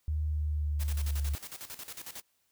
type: tone with pitch glide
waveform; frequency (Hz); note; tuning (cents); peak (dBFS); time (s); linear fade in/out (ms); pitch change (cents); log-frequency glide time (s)
sine; 76.3 to 72.27; D#2 to D2; -33 to -27; -28; 0.08-1.35; 0; -94; 0.23-1.17
type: noise with tremolo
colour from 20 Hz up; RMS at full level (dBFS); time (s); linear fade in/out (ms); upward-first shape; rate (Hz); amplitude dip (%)
white; -42; 0.79-2.22; 20; square; 11; 75
effects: white hiss -74 dBFS RMS until 2.51 s